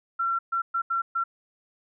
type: tone bursts at uneven times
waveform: sine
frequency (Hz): 1359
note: F6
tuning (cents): -48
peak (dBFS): -23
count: 5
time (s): 0.19-0.39 / 0.52-0.62 / 0.74-0.82 / 0.9-1.02 / 1.15-1.24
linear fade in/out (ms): 10
effects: none